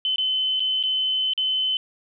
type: tone with dropouts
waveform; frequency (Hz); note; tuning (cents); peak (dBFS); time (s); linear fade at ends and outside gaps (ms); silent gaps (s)
sine; 3046; F#7; +50; -20; 0.05-1.77; 1; 0.16-0.182 / 0.596-0.603 / 0.828-0.836 / 1.335-1.377
effects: none